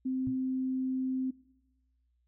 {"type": "tone", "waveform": "sine", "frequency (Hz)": 260, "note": "C4", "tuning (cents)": -11, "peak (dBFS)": -29, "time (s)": [0.05, 1.31], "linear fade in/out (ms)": 10}
{"type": "tone with exponential decay", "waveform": "sine", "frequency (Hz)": 120, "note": "B2", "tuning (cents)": -49, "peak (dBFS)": -32, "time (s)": [0.27, 0.39], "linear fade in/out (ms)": 0, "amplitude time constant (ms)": 25}
{"effects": ["noise-tail reverb RT60 1.0 s tail -22 dB re dry", "added 60 Hz sine -70 dBFS peak until 2.27 s"]}